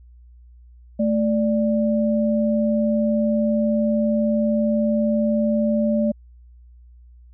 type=tone pair together; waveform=sine; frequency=220 / 587.3 Hz; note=A3 / D5; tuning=0 / 0 cents; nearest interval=octave + perfect fourth; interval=1700 cents; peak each=-18 / -22 dBFS; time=0.99-6.12 s; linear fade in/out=10 ms; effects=added 60 Hz sine -44 dBFS peak until 7.33 s